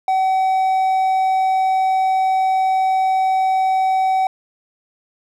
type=tone; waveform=triangle; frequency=759 Hz; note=F#5; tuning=44 cents sharp; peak=-12 dBFS; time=0.08-4.27 s; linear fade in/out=2 ms; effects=none